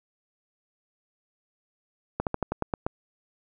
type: slowing click train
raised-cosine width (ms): 1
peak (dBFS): -12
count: 8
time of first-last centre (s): 2.2-2.865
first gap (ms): 68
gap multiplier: 1.11
effects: none